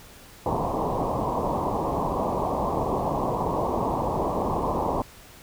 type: low-pass noise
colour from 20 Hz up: white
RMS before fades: -26 dBFS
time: 0.46-5.02 s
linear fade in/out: 2 ms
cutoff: 1100 Hz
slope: 96 dB/octave
effects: pink hiss -48 dBFS RMS until 5.42 s